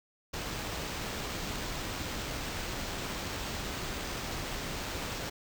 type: noise with sample-and-hold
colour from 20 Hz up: pink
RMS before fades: -37 dBFS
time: 0.33-5.3 s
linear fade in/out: 10 ms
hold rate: 11025 Hz
effects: none